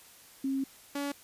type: tone pair in turn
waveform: sine / sawtooth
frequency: 270 / 283.8 Hz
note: C#4 / C#4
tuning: -45 / +41 cents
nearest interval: minor second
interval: 86 cents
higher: second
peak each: -28 dBFS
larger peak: neither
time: 0.44-0.64 / 0.95-1.12 s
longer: first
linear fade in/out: 5 ms
effects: white hiss -55 dBFS RMS until 1.23 s + resampled to 32000 Hz